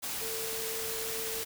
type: tone in noise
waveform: sine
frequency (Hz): 448.4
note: A4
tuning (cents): +33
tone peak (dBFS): -39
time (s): 0.2-1.44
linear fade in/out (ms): 20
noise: white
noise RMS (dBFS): -36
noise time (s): 0.02-1.45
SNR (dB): -6
effects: none